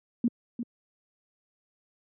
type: tone with echo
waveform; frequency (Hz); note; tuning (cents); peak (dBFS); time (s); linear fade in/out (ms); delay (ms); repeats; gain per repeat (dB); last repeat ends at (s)
sine; 237.3; A#3; +31; -20; 0.24-0.28; 2; 350; 1; -9; 0.63
effects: high-pass 150 Hz 12 dB/octave